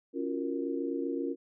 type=chord; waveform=sine; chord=Gb major seventh; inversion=second; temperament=equal with one note detuned; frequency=277.2 / 342.2 / 370 / 466.2 Hz; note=Db4 / F4 / Gb4 / Bb4; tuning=0 / -35 / 0 / 0 cents; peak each=-34 / -35 / -40 / -37 dBFS; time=0.13-1.36 s; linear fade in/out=50 ms; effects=none